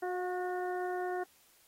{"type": "harmonic tone with a mistuned harmonic", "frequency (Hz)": 363.8, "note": "F#4", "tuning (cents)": -29, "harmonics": [1, 2, 3, 4, 5], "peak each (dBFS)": [-35, -37, -48, -45, -48], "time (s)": [0.02, 1.24], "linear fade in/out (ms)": 10, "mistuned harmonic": 2, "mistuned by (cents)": -18, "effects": ["white hiss -65 dBFS RMS until 1.67 s", "AAC 48 kbps"]}